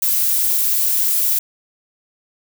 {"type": "noise", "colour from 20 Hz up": "violet", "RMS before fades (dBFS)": -17, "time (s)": [0.02, 1.39], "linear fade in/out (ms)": 5, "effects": []}